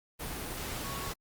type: tone in noise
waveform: sine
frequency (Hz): 1108.7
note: C#6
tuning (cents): 0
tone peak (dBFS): -42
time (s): 0.83-1.11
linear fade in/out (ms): 20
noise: pink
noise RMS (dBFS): -38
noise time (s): 0.19-1.14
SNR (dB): -7
effects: Opus 32 kbps